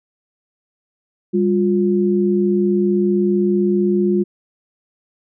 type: tone pair together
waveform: sine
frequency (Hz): 198.9 / 354.4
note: G3 / F4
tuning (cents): +25 / +25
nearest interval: minor seventh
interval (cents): 1000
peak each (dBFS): -16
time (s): 1.33-4.24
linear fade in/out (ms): 20
effects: none

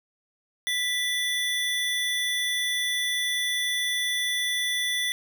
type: tone pair together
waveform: square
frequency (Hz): 1975.5 / 3470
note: B6 / A7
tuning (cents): 0 / -25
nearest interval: minor seventh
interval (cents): 975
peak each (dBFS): -28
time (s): 0.67-5.12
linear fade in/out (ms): 0
effects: none

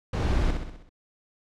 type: noise with echo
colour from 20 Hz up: brown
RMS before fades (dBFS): -24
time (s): 0.13-0.51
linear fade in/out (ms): 5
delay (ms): 64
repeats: 6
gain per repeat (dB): -5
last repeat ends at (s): 0.894
effects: low-pass 6000 Hz 12 dB/octave

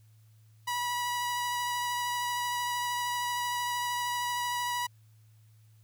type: tone with vibrato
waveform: sawtooth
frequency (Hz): 973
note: B5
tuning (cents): -26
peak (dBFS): -26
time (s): 0.67-4.87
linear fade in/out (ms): 10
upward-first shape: triangle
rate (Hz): 13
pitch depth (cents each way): 13
effects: added 109 Hz sine -56 dBFS peak until 5.83 s + white hiss -71 dBFS RMS until 5.83 s

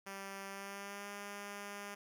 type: tone with pitch glide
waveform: 5% pulse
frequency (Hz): 196 to 202.7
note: G3 to G#3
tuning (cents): 0 to -42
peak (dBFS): -33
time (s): 0.06-1.95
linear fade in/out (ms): 10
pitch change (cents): +58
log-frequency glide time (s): 0.48-1.09
effects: none

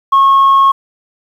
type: tone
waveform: sine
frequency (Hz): 1091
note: C#6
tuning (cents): -28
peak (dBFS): -3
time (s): 0.12-0.72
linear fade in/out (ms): 10
effects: tanh soft clip ceiling -3 dBFS + 7-bit

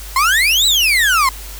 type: exponential two-way sweep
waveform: 35% pulse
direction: up then down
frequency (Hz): 1016 to 4040 to 1016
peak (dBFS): -9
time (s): 0.16-1.29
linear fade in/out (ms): 2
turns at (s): 0.66
effects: added 50 Hz sine -30 dBFS peak until 1.59 s + white hiss -34 dBFS RMS until 1.59 s

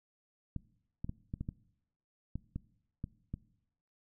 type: clicks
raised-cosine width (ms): 5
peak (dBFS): -25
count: 10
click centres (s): 0.563 / 1.045 / 1.094 / 1.339 / 1.41 / 1.489 / 2.356 / 2.56 / 3.041 / 3.34
effects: noise-tail reverb RT60 0.8 s tail -21 dB re dry

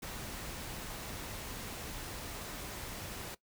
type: noise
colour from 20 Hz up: pink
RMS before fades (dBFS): -43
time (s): 0.02-3.35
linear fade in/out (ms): 10
effects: noise-tail reverb RT60 0.1 s tail -19 dB re dry

